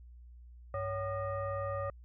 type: tone with frequency modulation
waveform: sine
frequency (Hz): 560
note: C#5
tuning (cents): +18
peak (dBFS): -33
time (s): 0.74-1.9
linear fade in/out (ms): 2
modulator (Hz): 658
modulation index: 1.1
effects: added 60 Hz sine -50 dBFS peak until 2.04 s